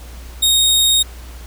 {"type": "tone", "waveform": "sawtooth", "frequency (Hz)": 3729, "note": "A#7", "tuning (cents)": 0, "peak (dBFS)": -8, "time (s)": [0.42, 1.03], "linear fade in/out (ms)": 10, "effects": ["added 60 Hz sine -32 dBFS peak until 1.46 s", "pink hiss -41 dBFS RMS until 1.46 s"]}